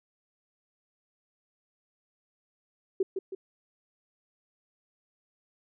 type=tone with echo; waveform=sine; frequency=382.1 Hz; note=G4; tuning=44 cents flat; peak=-22 dBFS; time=3-3.03 s; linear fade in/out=5 ms; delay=160 ms; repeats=2; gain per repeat=-6 dB; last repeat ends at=3.35 s; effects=none